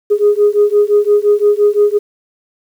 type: beating tone pair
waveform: sine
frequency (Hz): 411.1 / 416.9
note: G#4 / G#4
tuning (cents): -18 / +7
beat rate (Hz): 5.8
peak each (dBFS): -10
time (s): 0.1-1.99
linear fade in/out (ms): 20
effects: tanh soft clip ceiling -2 dBFS + 7-bit